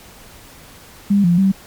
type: tone with pitch steps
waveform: sine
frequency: 201.1 / 173.5 / 193.2 Hz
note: G3 / F3 / G3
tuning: +44 / -11 / -25 cents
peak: -10 dBFS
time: 1.1-1.52 s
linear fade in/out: 10 ms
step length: 140 ms
effects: pink hiss -42 dBFS RMS until 1.66 s + MP3 96 kbps